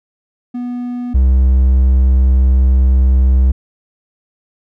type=tone pair in turn; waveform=triangle; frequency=244.8 / 64.7 Hz; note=B3 / C2; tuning=-15 / -19 cents; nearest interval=octave + major seventh; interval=2304 cents; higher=first; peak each=-17 / -5 dBFS; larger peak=second; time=0.54-1.14 / 1.14-3.52 s; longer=second; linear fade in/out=10 ms; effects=none